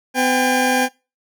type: tone pair together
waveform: 20% pulse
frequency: 253.8 / 802 Hz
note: B3 / G5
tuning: +47 / +39 cents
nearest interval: octave + minor sixth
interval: 1992 cents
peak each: -13 dBFS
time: 0.14-0.89 s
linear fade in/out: 50 ms
effects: noise-tail reverb RT60 0.3 s tail -24 dB re dry